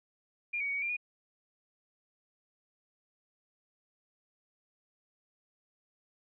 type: tone with pitch steps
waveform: sine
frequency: 2401 / 2256 / 2239 / 2255 / 2380 / 2453 Hz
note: D7 / C#7 / C#7 / C#7 / D7 / D#7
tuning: +38 / +30 / +17 / +29 / +22 / -25 cents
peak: -31 dBFS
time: 0.53-0.968 s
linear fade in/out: 10 ms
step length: 73 ms
effects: none